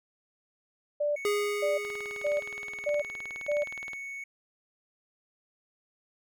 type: tone bursts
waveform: sine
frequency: 588 Hz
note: D5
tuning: 2 cents sharp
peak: -25 dBFS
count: 5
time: 1-3.64 s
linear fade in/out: 10 ms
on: 160 ms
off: 460 ms
type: tone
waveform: triangle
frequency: 2217 Hz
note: C#7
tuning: in tune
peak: -35 dBFS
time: 1.16-4.24 s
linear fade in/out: 5 ms
type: tone with exponential decay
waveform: square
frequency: 412.3 Hz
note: G#4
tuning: 13 cents flat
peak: -25 dBFS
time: 1.25-3.42 s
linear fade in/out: 1 ms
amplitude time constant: 470 ms
type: click train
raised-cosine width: 0.3 ms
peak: -27 dBFS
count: 41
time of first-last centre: 1.85-3.933 s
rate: 19.2 Hz
effects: none